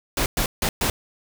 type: noise bursts at uneven times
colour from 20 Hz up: pink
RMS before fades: -22 dBFS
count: 4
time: 0.17-0.26 / 0.37-0.46 / 0.62-0.69 / 0.81-0.9 s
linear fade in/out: 2 ms
effects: none